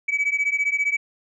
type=beating tone pair; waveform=sine; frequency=2277 / 2292 Hz; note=C#7 / D7; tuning=+46 / -43 cents; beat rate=15 Hz; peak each=-21 dBFS; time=0.08-0.97 s; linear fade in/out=10 ms; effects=tanh soft clip ceiling -16 dBFS